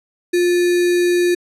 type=tone with sample-and-hold; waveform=sine; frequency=352.6 Hz; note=F4; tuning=17 cents sharp; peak=-12 dBFS; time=0.33-1.35 s; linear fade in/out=10 ms; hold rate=2100 Hz; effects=low-pass 12000 Hz 12 dB/octave

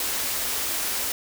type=band-stop noise; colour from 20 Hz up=white; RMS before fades=-27 dBFS; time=0-1.12 s; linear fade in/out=2 ms; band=100 to 210 Hz; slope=48 dB/octave; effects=none

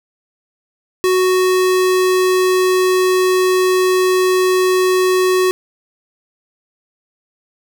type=tone; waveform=square; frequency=370 Hz; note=F#4; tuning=in tune; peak=-12 dBFS; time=1.04-5.51 s; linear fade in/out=0 ms; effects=none

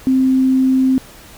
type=tone; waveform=sine; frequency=261.6 Hz; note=C4; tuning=in tune; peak=-10 dBFS; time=0.07-0.98 s; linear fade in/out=0 ms; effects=pink hiss -40 dBFS RMS until 1.37 s

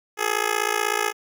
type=tone with amplitude modulation; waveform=10% pulse; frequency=421.8 Hz; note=G#4; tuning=27 cents sharp; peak=-9 dBFS; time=0.17-1.13 s; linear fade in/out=50 ms; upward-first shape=sine; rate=56.2 Hz; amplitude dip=95%; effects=none

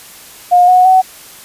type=tone with pitch steps; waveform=sine; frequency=714 / 732 / 750.4 Hz; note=F5 / F#5 / F#5; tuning=+38 / -19 / +24 cents; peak=-4 dBFS; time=0.51-1.02 s; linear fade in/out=20 ms; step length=170 ms; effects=white hiss -36 dBFS RMS until 1.44 s + resampled to 32000 Hz

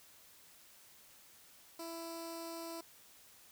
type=tone with notch filter; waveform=10% pulse; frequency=332.2 Hz; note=E4; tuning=13 cents sharp; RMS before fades=-45 dBFS; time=1.79-2.81 s; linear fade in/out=5 ms; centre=1800 Hz; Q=0.72; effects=white hiss -61 dBFS RMS until 3.51 s

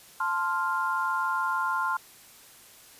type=chord; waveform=sine; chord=F major; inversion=first; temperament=equal; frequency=880 / 1046.5 / 1396.9 Hz; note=A5 / C6 / F6; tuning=0 / 0 / 0 cents; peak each=-32 / -28 / -29 dBFS; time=0.2-1.97 s; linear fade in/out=5 ms; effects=white hiss -52 dBFS RMS until 2.99 s + resampled to 32000 Hz

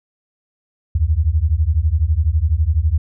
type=beating tone pair; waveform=sine; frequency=72.7 / 84.7 Hz; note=D2 / E2; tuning=-17 / +48 cents; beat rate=12 Hz; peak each=-16 dBFS; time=0.95-2.98 s; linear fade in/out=5 ms; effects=none

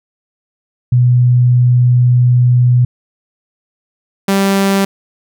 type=tone pair in turn; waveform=sine / sawtooth; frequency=123.47 / 196 Hz; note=B2 / G3; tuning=0 / 0 cents; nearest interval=minor sixth; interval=800 cents; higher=second; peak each=-6 dBFS; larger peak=neither; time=0.92-2.85 / 4.28-4.85 s; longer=first; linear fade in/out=5 ms; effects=none

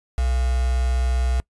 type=tone with quantisation; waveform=sine; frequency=62.6 Hz; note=B1; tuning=24 cents sharp; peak=-18 dBFS; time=0.18-1.4 s; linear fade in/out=0 ms; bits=5; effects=noise-tail reverb RT60 0.1 s tail -24 dB re dry + resampled to 24000 Hz

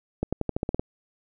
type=accelerating click train; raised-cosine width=2 ms; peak=-12 dBFS; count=9; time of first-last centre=0.23-0.795 s; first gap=96 ms; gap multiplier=0.91; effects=none

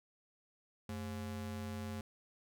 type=ring-modulated tone; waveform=square; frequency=155.56 Hz; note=D#3; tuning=in tune; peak=-38 dBFS; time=0.89-2.01 s; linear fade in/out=2 ms; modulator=63.6 Hz; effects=none

